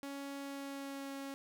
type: tone with pitch glide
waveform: sawtooth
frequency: 278.7 to 274.9 Hz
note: C#4 to C#4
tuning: +9 to -14 cents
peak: -38 dBFS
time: 0.03-1.34 s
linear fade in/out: 0 ms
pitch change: -23 cents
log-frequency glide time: 0.37-1.14 s
effects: none